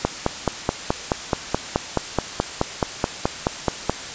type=click train; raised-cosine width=1 ms; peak=-3 dBFS; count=19; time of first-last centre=0.05-3.896 s; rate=4.68 Hz; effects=white hiss -32 dBFS RMS until 4.14 s + resampled to 16000 Hz